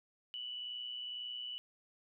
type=tone with amplitude modulation; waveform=sine; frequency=2960 Hz; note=F#7; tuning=in tune; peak=-38 dBFS; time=0.34-1.58 s; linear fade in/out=0 ms; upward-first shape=sine; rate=122 Hz; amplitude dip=50%; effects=none